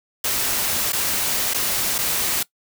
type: noise with dropouts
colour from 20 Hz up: white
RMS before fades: -22 dBFS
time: 0.24-2.43 s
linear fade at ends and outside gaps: 5 ms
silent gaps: 0.923-0.93 / 1.537-1.544 / 1.982-1.986 s
effects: noise-tail reverb RT60 0.1 s tail -20 dB re dry